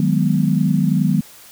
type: chord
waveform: sine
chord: G# minor seventh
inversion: second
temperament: equal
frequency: 155.56 / 185 / 207.7 / 246.9 Hz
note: D#3 / F#3 / G#3 / B3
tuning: 0 / 0 / 0 / 0 cents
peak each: -18 / -18 / -20 / -21 dBFS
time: 0-1.21 s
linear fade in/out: 2 ms
effects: white hiss -43 dBFS RMS until 1.51 s